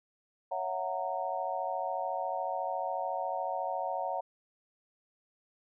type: chord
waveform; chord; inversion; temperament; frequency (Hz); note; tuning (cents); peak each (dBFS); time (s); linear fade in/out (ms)
sine; F# dominant seventh; second; just; 555 / 666 / 740 / 925; C#5 / E5 / F#5 / A#5; +2 / +18 / 0 / -14; -38 / -38 / -35 / -37; 0.51-4.21; 10
effects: none